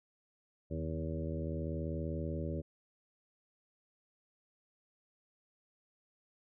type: harmonic tone with a mistuned harmonic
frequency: 80.5 Hz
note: E2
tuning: 41 cents flat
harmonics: 1 / 2 / 3 / 4 / 5 / 6 / 7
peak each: -39 / -40 / -44 / -44 / -46 / -48 / -45 dBFS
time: 0.7-2.62 s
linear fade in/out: 20 ms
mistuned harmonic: 2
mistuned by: -56 cents
effects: none